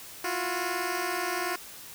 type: tone pair together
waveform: 10% pulse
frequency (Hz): 340.4 / 361.5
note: F4 / F#4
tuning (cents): -44 / -40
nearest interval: minor second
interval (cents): 104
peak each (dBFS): -25 / -22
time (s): 0.24-1.56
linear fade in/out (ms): 5
effects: white hiss -45 dBFS RMS until 1.94 s